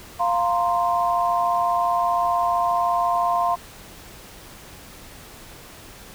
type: chord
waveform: sine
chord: F suspended fourth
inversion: none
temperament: equal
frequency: 698.5 / 932.3 / 1046.5 Hz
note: F5 / Bb5 / C6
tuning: 0 / 0 / 0 cents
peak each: -21 / -26 / -22 dBFS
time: 0.19-3.56 s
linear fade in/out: 20 ms
effects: pink hiss -43 dBFS RMS until 6.14 s